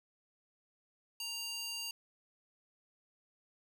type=tone with high-pass filter; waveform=square; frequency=932.3 Hz; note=A#5; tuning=in tune; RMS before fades=-41 dBFS; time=1.2-1.91 s; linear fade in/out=2 ms; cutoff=3700 Hz; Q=2.4; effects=none